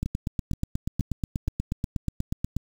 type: two click trains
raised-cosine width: 5 ms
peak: -16 / -14 dBFS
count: 4 / 22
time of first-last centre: 0.06-1.482 / 0.03-2.566 s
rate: 2.11 / 8.28 Hz
effects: 7-bit